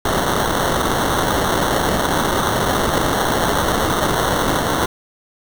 white noise with sample-and-hold, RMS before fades -18 dBFS, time 0.05-4.86 s, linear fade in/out 5 ms, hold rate 2450 Hz, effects none

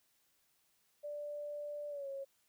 sine tone with pitch glide, 587.3 to 548 Hz, D5 to C#5, 0 to -20 cents, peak -40 dBFS, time 1.03-2.25 s, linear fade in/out 20 ms, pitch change -120 cents, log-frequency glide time 1.89-2.08 s, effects white hiss -75 dBFS RMS until 2.48 s

